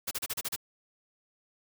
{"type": "noise bursts", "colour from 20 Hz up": "white", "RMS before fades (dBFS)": -33, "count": 7, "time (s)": [0.07, 0.562], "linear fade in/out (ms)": 10, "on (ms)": 42, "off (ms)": 33, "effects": []}